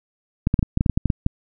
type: clicks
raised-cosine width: 5 ms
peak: -5 dBFS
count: 12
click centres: 0.471 / 0.541 / 0.592 / 0.628 / 0.774 / 0.809 / 0.862 / 0.897 / 0.975 / 1.057 / 1.102 / 1.264 s
effects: none